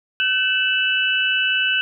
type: tone cluster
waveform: sine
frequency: 1526 / 2638 / 2957 Hz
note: G6 / E7 / F#7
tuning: -47 / +1 / -2 cents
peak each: -21 dBFS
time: 0.2-1.81 s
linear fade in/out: 0 ms
effects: none